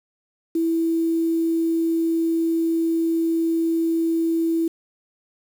sine tone with quantisation, 329.6 Hz, E4, in tune, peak -18 dBFS, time 0.55-4.68 s, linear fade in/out 5 ms, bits 7, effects none

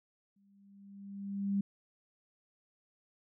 sine tone with exponential growth, 198.8 Hz, G3, 25 cents sharp, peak -27 dBFS, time 0.36-1.61 s, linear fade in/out 5 ms, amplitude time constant 270 ms, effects none

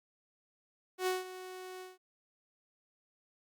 sawtooth tone with ADSR envelope, 370 Hz, F#4, in tune, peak -25 dBFS, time 0.98-1.98 s, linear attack 89 ms, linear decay 170 ms, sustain -15 dB, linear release 170 ms, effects Opus 48 kbps

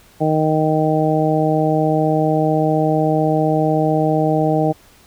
harmonic tone, 155.7 Hz, D#3, 2 cents sharp, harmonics 1 / 2 / 3 / 4 / 5, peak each -19 / -19 / -21 / -20 / -21 dBFS, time 0.2-4.73 s, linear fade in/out 20 ms, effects pink hiss -49 dBFS RMS until 5.06 s

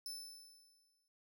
sawtooth tone with exponential decay, 5274 Hz, E8, in tune, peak -39 dBFS, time 0.06-1.08 s, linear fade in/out 1 ms, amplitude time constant 220 ms, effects none

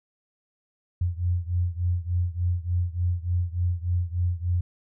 sine beating tone pair, 87 / 90.4 Hz, F2 / F#2, -6 / -40 cents, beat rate 3.4 Hz, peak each -25 / -27 dBFS, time 1.01-4.61 s, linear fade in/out 5 ms, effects none

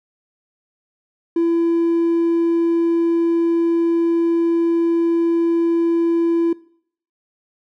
triangle tone, 335.8 Hz, E4, 32 cents sharp, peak -11 dBFS, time 1.36-6.53 s, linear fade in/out 5 ms, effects noise-tail reverb RT60 0.6 s tail -23 dB re dry + tanh soft clip ceiling -9 dBFS

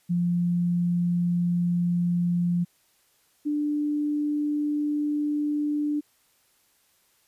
sine tone pair in turn, 174.5 / 295.8 Hz, F3 / D4, -1 / +13 cents, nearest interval major sixth, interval 914 cents, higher second, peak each -21 / -23 dBFS, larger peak first, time 0.09-2.65 / 3.45-6.01 s, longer neither, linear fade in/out 20 ms, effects white hiss -65 dBFS RMS until 7.27 s + resampled to 32000 Hz

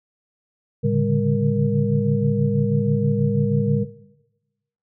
sine tone cluster, 110.3 / 140.5 / 146.7 / 201.8 / 469.1 Hz, A2 / C#3 / D3 / G#3 / A#4, +5 / +24 / -2 / -49 / +11 cents, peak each -23 dBFS, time 0.83-3.85 s, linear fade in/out 20 ms, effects noise-tail reverb RT60 1.0 s tail -17 dB re dry

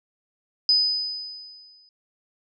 sine tone with exponential decay, 5000 Hz, D#8, 8 cents sharp, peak -14 dBFS, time 0.69-1.89 s, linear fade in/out 1 ms, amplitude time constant 260 ms, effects none

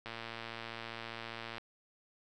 click train, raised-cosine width 0.3 ms, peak -26 dBFS, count 176, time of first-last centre 0.06-1.582 s, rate 115 Hz, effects none

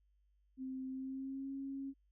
sine tone with pitch glide, 261.6 to 272.6 Hz, C4 to C#4, 0 to -29 cents, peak -40 dBFS, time 0.57-1.94 s, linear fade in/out 50 ms, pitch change +71 cents, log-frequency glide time 0.89-1.52 s, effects added 50 Hz sine -70 dBFS peak until 2.11 s

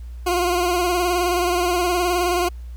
20% pulse tone with vibrato, 354.5 Hz, F4, 26 cents sharp, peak -13 dBFS, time 0.26-2.49 s, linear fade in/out 10 ms, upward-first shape sine, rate 19 Hz, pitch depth 47 cents each way, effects added 60 Hz sine -31 dBFS peak until 2.76 s + pink hiss -57 dBFS RMS until 2.76 s

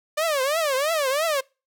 sawtooth tone with vibrato, 587.3 Hz, D5, in tune, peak -17 dBFS, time 0.17-1.41 s, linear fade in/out 10 ms, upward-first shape triangle, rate 3 Hz, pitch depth 250 cents each way, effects noise-tail reverb RT60 0.3 s tail -26 dB re dry

